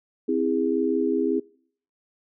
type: chord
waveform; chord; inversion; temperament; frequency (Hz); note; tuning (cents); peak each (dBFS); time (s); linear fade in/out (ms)
sine; C augmented; none; just; 261.6 / 327 / 408.8; C4 / E4 / G#4; 0 / -14 / -27; -25; 0.28-1.4; 10
effects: noise-tail reverb RT60 0.6 s tail -25 dB re dry